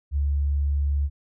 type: tone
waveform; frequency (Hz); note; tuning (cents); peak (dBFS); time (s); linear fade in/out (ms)
sine; 71.3; C#2; +49; -20; 0.11-1.1; 50
effects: none